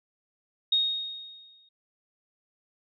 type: tone with exponential decay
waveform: sine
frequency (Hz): 3729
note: A#7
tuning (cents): 0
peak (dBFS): -19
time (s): 0.72-1.69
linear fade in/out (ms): 5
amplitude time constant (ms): 210
effects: none